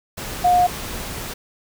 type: tone in noise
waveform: sine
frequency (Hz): 716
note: F5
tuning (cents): +43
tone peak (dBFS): -12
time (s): 0.44-0.67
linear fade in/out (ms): 10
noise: pink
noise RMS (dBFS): -30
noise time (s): 0.17-1.34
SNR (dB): +15
effects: none